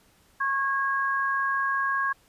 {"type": "tone pair together", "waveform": "sine", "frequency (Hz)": [1094.6, 1640], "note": ["C#6", "G#6"], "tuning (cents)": [-22, -22], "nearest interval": "perfect fifth", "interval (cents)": 700, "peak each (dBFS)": -26, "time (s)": [0.4, 2.13], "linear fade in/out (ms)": 10, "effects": ["pink hiss -61 dBFS RMS until 2.28 s", "resampled to 32000 Hz"]}